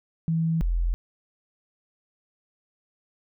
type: tone pair in turn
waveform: sine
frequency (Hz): 163.2 / 42.8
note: E3 / F1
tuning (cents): -17 / -34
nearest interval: octave + major seventh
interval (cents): 2317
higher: first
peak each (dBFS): -21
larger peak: neither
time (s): 0.28-0.61 / 0.61-0.94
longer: neither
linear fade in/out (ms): 0
effects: none